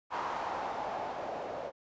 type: noise with low-pass filter sweep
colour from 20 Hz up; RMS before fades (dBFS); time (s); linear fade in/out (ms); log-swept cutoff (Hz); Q
blue; -37; 0.1-1.72; 50; 990 to 600; 2.9
effects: resampled to 16000 Hz